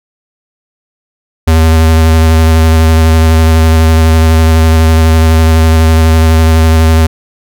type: tone with vibrato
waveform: square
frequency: 80.5 Hz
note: E2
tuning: 41 cents flat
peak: -4 dBFS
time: 1.47-7.07 s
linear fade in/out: 10 ms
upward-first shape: square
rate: 12 Hz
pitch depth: 15 cents each way
effects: none